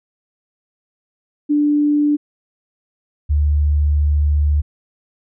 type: tone pair in turn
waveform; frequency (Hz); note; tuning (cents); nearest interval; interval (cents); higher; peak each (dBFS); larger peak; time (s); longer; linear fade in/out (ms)
sine; 294.4 / 73.81; D4 / D2; +4 / +9; 2 octaves; 2395; first; -12; neither; 1.49-2.17 / 3.29-4.62; second; 20
effects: none